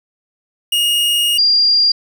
45% pulse / sine tone pair in turn, 2861 / 4789 Hz, F7 / D8, +41 / +33 cents, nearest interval major sixth, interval 892 cents, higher second, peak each -12 / -9 dBFS, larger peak second, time 0.72-1.38 / 1.38-1.92 s, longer first, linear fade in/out 5 ms, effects none

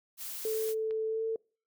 blue noise, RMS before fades -40 dBFS, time 0.17-0.75 s, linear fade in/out 50 ms
sine tone with pitch glide, 440 to 447.2 Hz, A4 to A4, 0 to +28 cents, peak -29 dBFS, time 0.45-1.36 s, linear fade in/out 2 ms, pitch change +28 cents, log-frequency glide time 1.07-1.24 s
clicks, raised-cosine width 0.3 ms, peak -35 dBFS, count 2, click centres 0.689 / 0.909 s
effects noise-tail reverb RT60 0.4 s tail -26 dB re dry

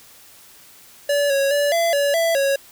square tone with pitch steps, 574 / 552 / 577 / 675 / 569 / 665 / 552 Hz, D5 / C#5 / D5 / E5 / C#5 / E5 / C#5, -40 / -7 / -31 / +41 / +45 / +15 / -7 cents, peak -17 dBFS, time 1.09-2.56 s, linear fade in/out 5 ms, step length 210 ms, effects white hiss -47 dBFS RMS until 2.71 s

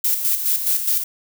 violet noise with tremolo, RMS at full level -18 dBFS, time 0.04-1.04 s, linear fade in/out 5 ms, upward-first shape square, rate 4.8 Hz, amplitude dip 55%, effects none

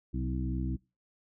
harmonic tone with a mistuned harmonic, 64.1 Hz, C2, 35 cents flat, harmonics 1 / 2 / 3 / 4 / 5, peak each -33 / -36 / -38 / -39 / -40 dBFS, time 0.13-0.77 s, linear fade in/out 20 ms, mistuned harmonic 3, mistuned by -39 cents, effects noise-tail reverb RT60 0.3 s tail -25 dB re dry

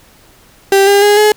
35% pulse tone with pitch steps, 392 / 402.1 / 412.4 / 423.1 Hz, G4 / G4 / G#4 / G#4, 0 / +44 / -12 / +32 cents, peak -4 dBFS, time 0.72-1.32 s, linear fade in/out 2 ms, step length 150 ms, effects pink hiss -45 dBFS RMS until 1.36 s

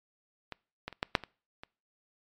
clicks, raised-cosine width 0.3 ms, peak -22 / -20 / -29 / -13 / -6 / -25 / -27 dBFS, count 7, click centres 0.523 / 0.88 / 0.927 / 1.029 / 1.152 / 1.237 / 1.635 s, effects noise-tail reverb RT60 0.4 s tail -25 dB re dry + MP3 96 kbps

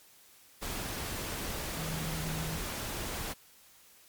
sine tone in noise, 159.2 Hz, D#3, 40 cents sharp, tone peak -36 dBFS, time 1.76-2.58 s, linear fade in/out 20 ms, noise pink, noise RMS -37 dBFS, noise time 0.61-3.34 s, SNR -2 dB, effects white hiss -59 dBFS RMS until 4.08 s + MP3 96 kbps

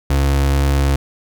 35% pulse tone, 69.3 Hz, C#2, in tune, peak -11 dBFS, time 0.1-0.96 s, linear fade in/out 5 ms, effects none

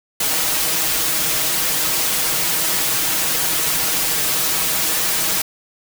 white noise with comb filter, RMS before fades -19 dBFS, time 0.2-5.42 s, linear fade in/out 5 ms, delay 6.3 ms, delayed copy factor +0.75, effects none

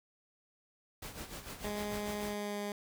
pink noise with tremolo, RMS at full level -43 dBFS, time 1.02-2.34 s, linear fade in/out 5 ms, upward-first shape sine, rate 6.7 Hz, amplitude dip 65%
15% pulse tone with pitch glide, 207.7 to 205 Hz, G#3 to G#3, 0 to -22 cents, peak -30 dBFS, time 1.64-2.72 s, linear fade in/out 2 ms, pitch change -22 cents, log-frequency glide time 2.21-2.6 s
effects none

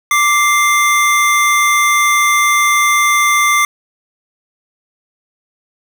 square tone pair together, 1174.7 / 2093 Hz, D6 / C7, 0 / 0 cents, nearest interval minor seventh, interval 1000 cents, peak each -13 dBFS, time 0.11-3.65 s, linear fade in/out 2 ms, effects none

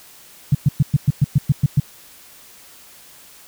sine tone bursts, 141.9 Hz, C#3, 41 cents sharp, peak -9 dBFS, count 10, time 0.52-1.8 s, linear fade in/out 5 ms, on 29 ms, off 110 ms, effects white hiss -45 dBFS RMS until 3.47 s

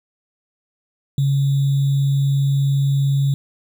sine tone with sample-and-hold, 138.59 Hz, C#3, in tune, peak -14 dBFS, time 1.18-3.34 s, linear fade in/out 2 ms, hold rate 3675 Hz, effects none

